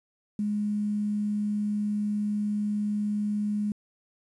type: tone with quantisation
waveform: sine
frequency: 208.3 Hz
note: G#3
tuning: 5 cents sharp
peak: -25 dBFS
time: 0.39-3.72 s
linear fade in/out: 2 ms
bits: 9
effects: resampled to 24000 Hz

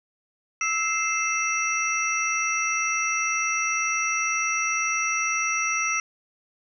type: tone cluster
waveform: sine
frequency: 1313 / 2091 / 2639 / 5800 Hz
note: E6 / C7 / E7 / F#8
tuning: -7 / -2 / +1 / -35 cents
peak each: -28 dBFS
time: 0.61-6 s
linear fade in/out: 2 ms
effects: none

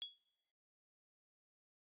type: tone with exponential decay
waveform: sine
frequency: 3352 Hz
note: G#7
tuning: 15 cents sharp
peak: -38 dBFS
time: 0.02-0.18 s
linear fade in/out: 0 ms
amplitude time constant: 34 ms
effects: noise-tail reverb RT60 0.9 s tail -22 dB re dry + resampled to 8000 Hz

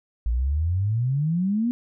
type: exponential sweep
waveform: sine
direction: up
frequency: 55 to 246.9 Hz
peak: -20 dBFS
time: 0.26-1.71 s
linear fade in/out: 0 ms
effects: none

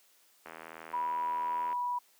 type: click train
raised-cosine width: 0.5 ms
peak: -29 dBFS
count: 104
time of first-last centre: 0.46-1.728 s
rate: 81.2 Hz
type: tone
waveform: sine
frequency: 978 Hz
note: B5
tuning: 17 cents flat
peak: -30 dBFS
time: 0.93-1.99 s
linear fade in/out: 10 ms
effects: white hiss -65 dBFS RMS until 2.19 s + high-pass 300 Hz 12 dB/octave

